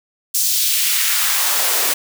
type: noise with high-pass filter sweep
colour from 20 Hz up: white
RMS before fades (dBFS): -17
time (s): 0.34-1.94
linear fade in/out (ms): 10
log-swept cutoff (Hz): 5800 to 380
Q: 1.2
effects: none